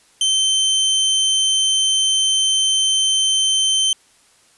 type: tone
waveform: sawtooth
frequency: 3100 Hz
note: G7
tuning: 20 cents flat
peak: -11 dBFS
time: 0.21-3.93 s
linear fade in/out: 2 ms
effects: white hiss -54 dBFS RMS until 4.57 s + resampled to 24000 Hz